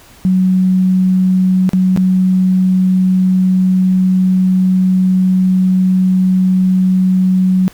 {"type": "tone with dropouts", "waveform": "sine", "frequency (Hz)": 185.7, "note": "F#3", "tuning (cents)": 7, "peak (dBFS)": -8, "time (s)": [0.25, 7.68], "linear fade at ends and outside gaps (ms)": 0, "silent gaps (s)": [[1.692, 1.733], [1.963, 1.974]], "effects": ["pink hiss -42 dBFS RMS until 7.73 s"]}